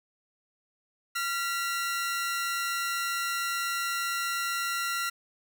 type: tone pair together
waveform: sawtooth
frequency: 1380 / 1951.6 Hz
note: F6 / B6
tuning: -21 / -21 cents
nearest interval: tritone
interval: 600 cents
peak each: -26 / -31 dBFS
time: 1.15-5.1 s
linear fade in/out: 10 ms
effects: none